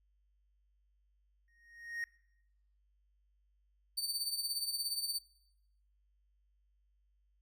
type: tone with exponential growth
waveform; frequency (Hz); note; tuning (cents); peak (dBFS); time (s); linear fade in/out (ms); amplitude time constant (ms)
triangle; 1864.7; A#6; 0; -32; 1.48-2.04; 1; 120
type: tone with tremolo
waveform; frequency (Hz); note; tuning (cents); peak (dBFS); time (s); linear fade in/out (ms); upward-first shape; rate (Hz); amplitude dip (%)
sawtooth; 4568; D8; -49; -29; 3.97-5.19; 10; triangle; 17; 75
effects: noise-tail reverb RT60 0.9 s tail -22 dB re dry + added 50 Hz sine -70 dBFS peak until 7.41 s